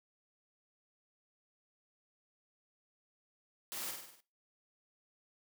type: noise with echo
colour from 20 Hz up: white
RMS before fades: -42 dBFS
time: 3.72-3.91 s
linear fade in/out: 0 ms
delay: 49 ms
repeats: 6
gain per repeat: -4 dB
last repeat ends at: 4.204 s
effects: noise-tail reverb RT60 0.3 s tail -19 dB re dry + high-pass 200 Hz 12 dB/octave